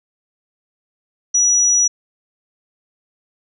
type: tone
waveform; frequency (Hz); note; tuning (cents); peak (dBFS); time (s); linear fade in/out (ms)
sine; 5850; F#8; -21; -11; 1.34-1.88; 10
effects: none